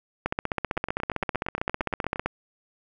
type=two click trains; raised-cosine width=0.5 ms; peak=-16 / -10 dBFS; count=13 / 32; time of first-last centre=0.77-2.159 / 0.26-2.26 s; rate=8.64 / 15.5 Hz; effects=none